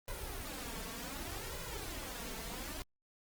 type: noise with flanger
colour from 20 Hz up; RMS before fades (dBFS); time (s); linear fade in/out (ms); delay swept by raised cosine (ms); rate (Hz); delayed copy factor
pink; -43; 0.08-2.82; 0; 2 to 4.5; 0.66; +0.7
effects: Opus 24 kbps